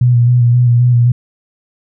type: tone with vibrato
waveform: sine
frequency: 121.5 Hz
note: B2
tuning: 28 cents flat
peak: -6 dBFS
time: 0.01-1.12 s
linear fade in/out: 5 ms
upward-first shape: square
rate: 3.8 Hz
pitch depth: 26 cents each way
effects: none

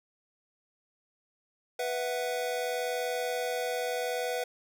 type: chord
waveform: square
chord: B suspended fourth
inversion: none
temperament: equal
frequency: 493.9 / 659.3 / 740 Hz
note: B4 / E5 / F#5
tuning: 0 / 0 / 0 cents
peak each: -33 / -37 / -37 dBFS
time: 1.79-4.44 s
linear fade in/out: 5 ms
effects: none

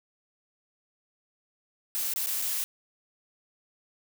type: noise with dropouts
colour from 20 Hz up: blue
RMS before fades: -30 dBFS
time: 1.95-2.64 s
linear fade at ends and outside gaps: 0 ms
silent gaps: 2.137-2.161 / 2.261-2.27 / 2.417-2.422 s
effects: none

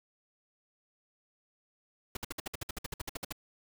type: noise bursts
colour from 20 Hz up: pink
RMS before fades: -37 dBFS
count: 16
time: 2.15-3.325 s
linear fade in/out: 5 ms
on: 20 ms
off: 57 ms
effects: none

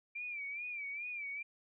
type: tone with vibrato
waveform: sine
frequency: 2349 Hz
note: D7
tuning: in tune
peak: -39 dBFS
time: 0.15-1.43 s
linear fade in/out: 10 ms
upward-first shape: sine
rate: 2.4 Hz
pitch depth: 91 cents each way
effects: none

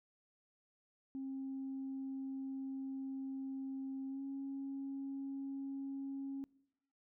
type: tone with pitch glide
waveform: sine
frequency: 268.2 to 273.5 Hz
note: C4 to C#4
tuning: +43 to -23 cents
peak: -39 dBFS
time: 1.15-6.44 s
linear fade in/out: 0 ms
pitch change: +34 cents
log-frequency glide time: 4.08-4.22 s
effects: noise-tail reverb RT60 0.9 s tail -24 dB re dry + tanh soft clip ceiling -36 dBFS

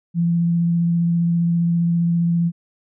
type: tone with vibrato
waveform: sine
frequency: 170 Hz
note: F3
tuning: 46 cents flat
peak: -15 dBFS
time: 0.14-2.52 s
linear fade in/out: 50 ms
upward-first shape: triangle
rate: 15 Hz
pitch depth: 14 cents each way
effects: none

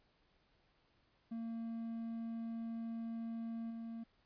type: tone with level steps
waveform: triangle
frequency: 228.5 Hz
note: A#3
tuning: 34 cents flat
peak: -38 / -41 dBFS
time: 1.31-4.04 s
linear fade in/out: 10 ms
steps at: 3.7 s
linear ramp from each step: 10 ms
effects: pink hiss -74 dBFS RMS until 4.25 s + resampled to 11025 Hz

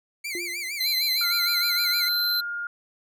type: tone with vibrato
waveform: sawtooth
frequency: 2200 Hz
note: C#7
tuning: 14 cents flat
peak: -26 dBFS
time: 0.24-2.09 s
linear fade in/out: 10 ms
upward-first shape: sine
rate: 6.5 Hz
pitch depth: 140 cents each way
type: tone with exponential decay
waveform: sine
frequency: 349.2 Hz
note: F4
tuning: in tune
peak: -30 dBFS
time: 0.35-0.81 s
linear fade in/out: 1 ms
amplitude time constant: 100 ms
type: tone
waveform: square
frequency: 4091 Hz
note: C8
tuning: 40 cents flat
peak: -23 dBFS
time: 0.8-2.41 s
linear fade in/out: 10 ms
type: tone with pitch glide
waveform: sine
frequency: 1396.9 to 1416.4 Hz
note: F6 to F6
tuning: 0 to +24 cents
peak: -28 dBFS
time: 1.21-2.67 s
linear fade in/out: 2 ms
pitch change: +24 cents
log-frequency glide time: 1.33-1.9 s
effects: none

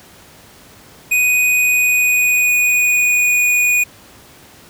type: tone with pitch glide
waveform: square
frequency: 2489 to 2463 Hz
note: D#7 to D#7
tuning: 0 to -18 cents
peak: -12 dBFS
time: 1.11-3.84 s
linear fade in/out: 10 ms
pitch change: -18 cents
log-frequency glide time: 1.5-3.45 s
effects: pink hiss -43 dBFS RMS until 4.69 s + high-pass 60 Hz 12 dB/octave

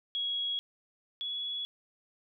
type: tone pair in turn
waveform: sine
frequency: 3322 / 3380 Hz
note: G#7 / G#7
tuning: 0 / +30 cents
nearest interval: unison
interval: 30 cents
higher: second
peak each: -30 / -33 dBFS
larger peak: first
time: 0.15-0.59 / 1.21-1.65 s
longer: neither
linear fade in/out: 0 ms
effects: none

